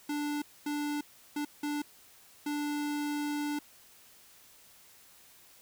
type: tone bursts at uneven times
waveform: square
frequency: 293.7 Hz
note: D4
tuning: in tune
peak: -32 dBFS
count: 5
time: 0.09-0.42 / 0.66-1.01 / 1.36-1.45 / 1.63-1.82 / 2.46-3.59 s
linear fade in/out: 5 ms
effects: white hiss -58 dBFS RMS until 5.61 s